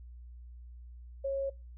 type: tone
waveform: sine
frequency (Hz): 547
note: C#5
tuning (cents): -23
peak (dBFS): -30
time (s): 1.24-1.5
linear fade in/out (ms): 10
effects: noise-tail reverb RT60 0.3 s tail -25 dB re dry + added 60 Hz sine -46 dBFS peak until 1.77 s